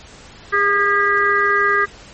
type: harmonic tone with a mistuned harmonic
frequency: 406.2 Hz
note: G#4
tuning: 38 cents flat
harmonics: 1 / 3 / 4 / 5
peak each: -21 / -17 / -17 / -20 dBFS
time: 0.52-1.86 s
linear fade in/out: 20 ms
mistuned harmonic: 5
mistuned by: -66 cents
effects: pink hiss -41 dBFS RMS until 2.13 s + MP3 32 kbps